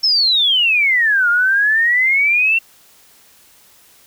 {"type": "exponential two-way sweep", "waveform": "sine", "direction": "down then up", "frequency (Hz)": [5380, 1396.9, 2731], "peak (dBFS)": -11, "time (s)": [0.03, 2.59], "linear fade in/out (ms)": 10, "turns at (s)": 1.29, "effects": ["white hiss -49 dBFS RMS until 4.06 s"]}